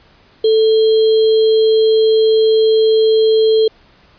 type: tone with sample-and-hold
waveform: sine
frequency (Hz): 440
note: A4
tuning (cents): 0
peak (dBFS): -8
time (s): 0.44-3.68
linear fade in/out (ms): 5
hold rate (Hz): 3675
effects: pink hiss -49 dBFS RMS until 4.18 s + resampled to 11025 Hz